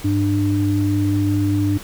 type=tone pair together; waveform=sine; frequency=101 / 298 Hz; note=G#2 / D4; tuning=-48 / +25 cents; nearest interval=octave + perfect fifth; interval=1873 cents; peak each=-18 dBFS; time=0.04-1.78 s; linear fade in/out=10 ms; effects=pink hiss -37 dBFS RMS until 1.83 s

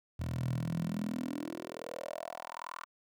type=tone with high-pass filter sweep; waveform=10% pulse; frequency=41.21 Hz; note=E1; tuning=in tune; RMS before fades=-38 dBFS; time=0.19-2.85 s; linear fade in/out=10 ms; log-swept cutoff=93 to 1200 Hz; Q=5.3; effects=none

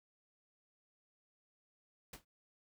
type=noise with exponential decay; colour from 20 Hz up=pink; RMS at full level=-44 dBFS; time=2.13-2.25 s; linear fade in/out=5 ms; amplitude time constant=24 ms; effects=none

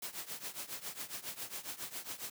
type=noise with tremolo; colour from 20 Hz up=white; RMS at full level=-40 dBFS; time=0.02-2.3 s; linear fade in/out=5 ms; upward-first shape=triangle; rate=7.3 Hz; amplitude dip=90%; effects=high-pass 100 Hz 12 dB/octave

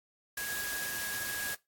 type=tone in noise; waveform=sine; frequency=1653 Hz; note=G#6; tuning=9 cents flat; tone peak=-37 dBFS; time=0.37-1.55 s; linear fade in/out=5 ms; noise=white; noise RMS=-38 dBFS; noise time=0.37-1.55 s; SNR=-2 dB; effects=noise-tail reverb RT60 0.2 s tail -20 dB re dry + AAC 64 kbps

